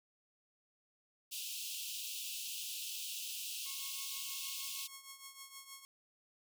pink high-pass noise, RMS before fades -43 dBFS, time 1.31-4.88 s, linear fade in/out 20 ms, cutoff 2600 Hz, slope 96 dB/octave
5% pulse tone with tremolo, 1091 Hz, C#6, 28 cents flat, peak -35 dBFS, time 3.66-5.85 s, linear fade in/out 0 ms, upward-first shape triangle, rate 6.4 Hz, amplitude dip 75%
effects none

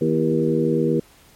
harmonic tone with a mistuned harmonic, 79.4 Hz, D#2, 36 cents sharp, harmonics 2 / 3 / 4 / 5 / 6, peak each -23 / -23 / -23 / -23 / -23 dBFS, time 0.01-1 s, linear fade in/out 5 ms, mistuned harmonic 4, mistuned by +59 cents, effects pink hiss -52 dBFS RMS until 1.35 s + MP3 64 kbps

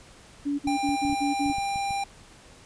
sine tone bursts, 286.1 Hz, D4, 45 cents flat, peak -24 dBFS, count 6, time 0.45-1.53 s, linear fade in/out 20 ms, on 140 ms, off 48 ms
square tone, 796 Hz, G5, 26 cents sharp, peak -27 dBFS, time 0.67-2.04 s, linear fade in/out 5 ms
clicks, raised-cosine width 5 ms, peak -27 dBFS, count 10, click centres 0.673 / 0.891 / 1.051 / 1.098 / 1.128 / 1.461 / 1.499 / 1.584 / 1.759 / 1.908 s
effects pink hiss -51 dBFS RMS until 2.65 s + resampled to 22050 Hz

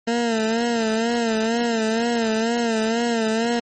20% pulse tone with vibrato, 228.3 Hz, A#3, 36 cents flat, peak -14 dBFS, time 0.07-3.6 s, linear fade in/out 10 ms, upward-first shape sine, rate 2.1 Hz, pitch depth 71 cents each way, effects MP3 32 kbps

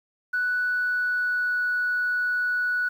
sine tone with pitch glide, 1482 to 1473.5 Hz, F#6 to F#6, +2 to -8 cents, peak -21 dBFS, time 0.33-2.89 s, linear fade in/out 10 ms, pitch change -10 cents, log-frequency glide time 0.61-1.59 s, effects tanh soft clip ceiling -18 dBFS + 9-bit

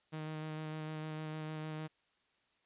sawtooth tone with vibrato, 155.56 Hz, D#3, in tune, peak -36 dBFS, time 0.12-1.88 s, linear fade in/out 20 ms, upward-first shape square, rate 6.6 Hz, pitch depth 11 cents each way, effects white hiss -75 dBFS RMS until 2.65 s + resampled to 8000 Hz

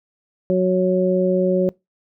harmonic tone, 184.4 Hz, F#3, 6 cents flat, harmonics 1 / 2 / 3, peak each -19 / -19 / -19 dBFS, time 0.5-1.69 s, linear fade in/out 0 ms, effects noise-tail reverb RT60 0.2 s tail -24 dB re dry

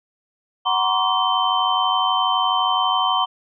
sine tone cluster, 747 / 947 / 1054 / 1146 / 3093 Hz, F#5 / A#5 / C6 / D6 / G7, +16 / +27 / +12 / -43 / -24 cents, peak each -23 dBFS, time 0.65-3.26 s, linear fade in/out 20 ms, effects none

